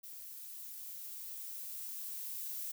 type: noise with level ramp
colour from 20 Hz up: violet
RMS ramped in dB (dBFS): -49 to -41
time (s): 0.03-2.72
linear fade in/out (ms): 10
effects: none